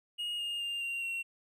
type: tone with pitch steps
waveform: triangle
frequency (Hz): 2870 / 2835 / 2801 / 2767 / 2734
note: F7 / F7 / F7 / F7 / F7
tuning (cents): +47 / +25 / +4 / -17 / -37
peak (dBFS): -32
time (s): 0.18-1.23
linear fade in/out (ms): 20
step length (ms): 210
effects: none